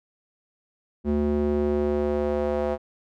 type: tone with band-pass filter sweep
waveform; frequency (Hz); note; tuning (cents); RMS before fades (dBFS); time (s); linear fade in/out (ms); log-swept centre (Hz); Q
square; 73.42; D2; 0; -24; 1.04-2.78; 50; 280 to 580; 2.3
effects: none